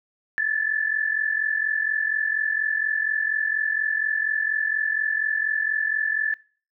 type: tone pair together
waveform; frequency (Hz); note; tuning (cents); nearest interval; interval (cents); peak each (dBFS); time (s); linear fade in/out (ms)
sine; 1715.8 / 1760; A6 / A6; -44 / 0; unison; 44; -24 / -23; 0.38-6.34; 0
effects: noise-tail reverb RT60 0.4 s tail -20 dB re dry